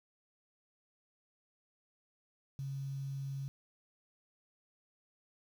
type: tone with quantisation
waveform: sine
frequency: 137 Hz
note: C#3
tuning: 20 cents flat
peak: -37 dBFS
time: 2.59-3.48 s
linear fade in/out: 0 ms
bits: 10
effects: none